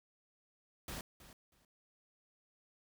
pink noise with echo, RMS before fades -44 dBFS, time 0.88-1.01 s, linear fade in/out 2 ms, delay 320 ms, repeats 2, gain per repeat -14 dB, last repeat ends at 1.65 s, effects none

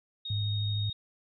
sine tone, 3729 Hz, A#7, in tune, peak -35 dBFS, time 0.25-0.93 s, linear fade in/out 5 ms
sine tone with vibrato, 103.4 Hz, G#2, 7 cents flat, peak -28 dBFS, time 0.3-0.9 s, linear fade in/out 5 ms, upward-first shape square, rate 13 Hz, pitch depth 16 cents each way
effects none

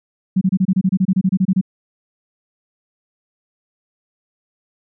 sine tone bursts, 188.2 Hz, F#3, 30 cents sharp, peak -11 dBFS, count 16, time 0.36-1.613 s, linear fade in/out 10 ms, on 53 ms, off 27 ms, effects none

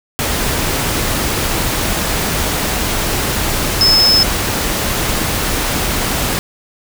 sine tone in noise, 5200 Hz, E8, 24 cents flat, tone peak -8 dBFS, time 3.81-4.23 s, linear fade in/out 0 ms, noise pink, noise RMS -17 dBFS, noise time 0.19-6.39 s, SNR +6 dB, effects none

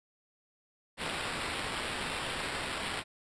blue noise with sample-and-hold, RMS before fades -36 dBFS, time 0.97-3.04 s, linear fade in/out 50 ms, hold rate 6300 Hz, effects resampled to 22050 Hz

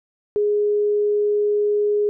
sine tone, 415.3 Hz, G#4, in tune, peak -16 dBFS, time 0.36-2.09 s, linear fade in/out 0 ms, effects none

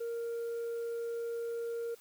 sine tone with tanh clipping, 466 Hz, A#4, 1 cent flat, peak -35 dBFS, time 0-1.95 s, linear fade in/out 10 ms, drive 2 dB, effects white hiss -60 dBFS RMS until 2 s

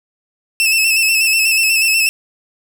sawtooth tone with vibrato, 2637 Hz, E7, in tune, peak -8 dBFS, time 0.6-2.09 s, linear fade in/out 0 ms, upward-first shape square, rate 8.2 Hz, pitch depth 35 cents each way, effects none

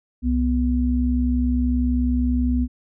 sine tone pair together, 65.44 / 246.9 Hz, C2 / B3, +1 / 0 cents, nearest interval octave + major seventh, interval 2299 cents, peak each -20 dBFS, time 0.22-2.68 s, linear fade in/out 50 ms, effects none

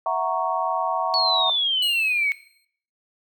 sine chord, F# dominant seventh, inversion third, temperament equal, 659.3 / 740 / 932.3 / 1108.7 Hz, E5 / F#5 / A#5 / C#6, 0 / 0 / 0 / 0 cents, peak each -26 dBFS, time 0.06-1.5 s, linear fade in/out 2 ms
sine exponential sweep, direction down, 4455 to 2200 Hz, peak -19 dBFS, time 1.14-2.32 s, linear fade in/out 0 ms
sawtooth tone with exponential decay, 4186 Hz, C8, in tune, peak -24 dBFS, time 1.82-2.65 s, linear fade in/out 5 ms, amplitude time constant 180 ms
effects noise-tail reverb RT60 0.6 s tail -19 dB re dry

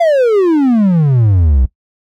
triangle exponential sweep, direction down, 700 to 59.7 Hz, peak -5 dBFS, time 0-1.66 s, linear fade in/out 10 ms, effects noise-tail reverb RT60 0.1 s tail -19 dB re dry

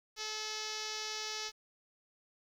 5% pulse tone with low-pass filter, 431.5 Hz, A4, 34 cents flat, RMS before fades -40 dBFS, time 0.16-1.52 s, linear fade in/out 50 ms, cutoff 5800 Hz, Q 3, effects 10-bit

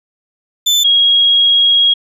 35% pulse / sine tone pair in turn, 3521 / 3292 Hz, A7 / G#7, 0 / -16 cents, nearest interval minor second, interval 116 cents, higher first, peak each -7 dBFS, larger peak neither, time 0.66-0.84 / 0.84-1.94 s, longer second, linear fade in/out 10 ms, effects resampled to 32000 Hz

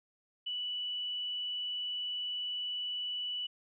sine tone with vibrato, 2960 Hz, F#7, in tune, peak -34 dBFS, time 0.46-3.47 s, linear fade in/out 10 ms, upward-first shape sine, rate 20 Hz, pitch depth 9 cents each way, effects none

